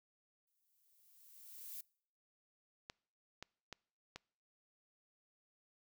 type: noise with exponential growth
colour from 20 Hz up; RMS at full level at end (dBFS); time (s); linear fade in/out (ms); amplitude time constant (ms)
violet; -46; 0.47-1.81; 5; 290
type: clicks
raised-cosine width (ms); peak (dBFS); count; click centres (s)
0.2; -29; 4; 2.899 / 3.426 / 3.727 / 4.16
effects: noise-tail reverb RT60 0.6 s tail -26 dB re dry